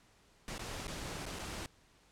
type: noise with dropouts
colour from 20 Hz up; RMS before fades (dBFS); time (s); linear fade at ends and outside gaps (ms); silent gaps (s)
pink; -42; 0.48-1.66; 1; 0.581-0.593 / 0.87-0.879 / 1.256-1.263 / 1.388-1.392
effects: pink hiss -66 dBFS RMS until 2.11 s + low-pass 9000 Hz 12 dB/octave